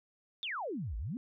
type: exponential two-way sweep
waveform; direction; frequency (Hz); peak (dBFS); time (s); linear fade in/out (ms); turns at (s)
sine; down then up; 3729 to 49 to 276.3; -35; 0.43-1.17; 0; 0.97
effects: none